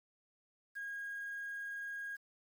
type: tone with quantisation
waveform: sine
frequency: 1633 Hz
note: G#6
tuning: 30 cents flat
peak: -40 dBFS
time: 0.75-2.17 s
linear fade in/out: 20 ms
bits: 10
effects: none